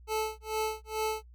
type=tone with tremolo; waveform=25% pulse; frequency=435.6 Hz; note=A4; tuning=17 cents flat; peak=-24 dBFS; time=0.07-1.23 s; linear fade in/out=50 ms; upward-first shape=sine; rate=2.3 Hz; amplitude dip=100%; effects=noise-tail reverb RT60 0.1 s tail -20 dB re dry + added 60 Hz sine -50 dBFS peak until 1.34 s